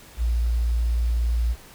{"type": "tone with quantisation", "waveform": "sine", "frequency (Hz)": 58.3, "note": "A#1", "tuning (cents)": 1, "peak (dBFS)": -19, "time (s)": [0.17, 1.56], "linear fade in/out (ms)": 50, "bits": 8, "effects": ["pink hiss -47 dBFS RMS until 1.74 s"]}